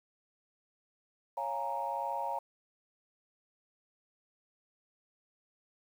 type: chord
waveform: sine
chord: Bb minor seventh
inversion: first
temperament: equal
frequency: 554.4 / 698.5 / 830.6 / 932.3 Hz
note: Db5 / F5 / Ab5 / Bb5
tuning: 0 / 0 / 0 / 0 cents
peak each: -40 / -40 / -38 / -35 dBFS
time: 1.37-2.39 s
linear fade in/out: 5 ms
effects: tanh soft clip ceiling -23 dBFS + 10-bit